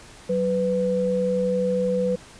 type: tone pair together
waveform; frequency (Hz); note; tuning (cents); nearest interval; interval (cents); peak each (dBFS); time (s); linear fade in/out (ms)
sine; 186.61 / 498.2; F#3 / B4; +15 / +15; octave + perfect fourth; 1700; -25 / -21; 0.29-2.16; 10
effects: pink hiss -46 dBFS RMS until 2.39 s + resampled to 22050 Hz